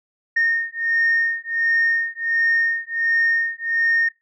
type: beating tone pair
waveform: sine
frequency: 1837 / 1838.4 Hz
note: A#6 / A#6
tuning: -26 / -25 cents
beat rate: 1.4 Hz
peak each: -20 dBFS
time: 0.36-4.09 s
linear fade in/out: 10 ms
effects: noise-tail reverb RT60 0.2 s tail -18 dB re dry + tanh soft clip ceiling -11 dBFS